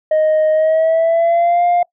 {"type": "tone with pitch glide", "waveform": "sine", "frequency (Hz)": [622.3, 702.6], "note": ["D#5", "F5"], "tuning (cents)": [0, 10], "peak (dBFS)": -8, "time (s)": [0.11, 1.83], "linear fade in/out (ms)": 5, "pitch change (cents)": 210, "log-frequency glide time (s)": [0.52, 1.64], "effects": ["noise-tail reverb RT60 0.1 s tail -24 dB re dry", "tanh soft clip ceiling -9 dBFS"]}